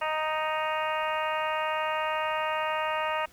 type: harmonic tone with a mistuned harmonic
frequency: 311.1 Hz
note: D#4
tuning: in tune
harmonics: 2 / 3 / 4 / 5 / 6 / 7 / 8 / 9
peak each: -32 / -31 / -33 / -40 / -37 / -42 / -39 / -39 dBFS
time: 0.01-3.26 s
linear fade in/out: 10 ms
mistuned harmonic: 7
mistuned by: +20 cents
effects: pink hiss -57 dBFS RMS until 3.32 s